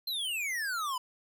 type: exponential sweep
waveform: square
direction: down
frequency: 4202 to 980 Hz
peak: -32 dBFS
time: 0.07-0.98 s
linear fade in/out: 5 ms
effects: none